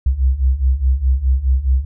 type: beating tone pair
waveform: sine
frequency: 62.6 / 67.4 Hz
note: B1 / C#2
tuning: +24 / -48 cents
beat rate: 4.8 Hz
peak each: -17 / -14 dBFS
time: 0.06-1.85 s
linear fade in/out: 5 ms
effects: none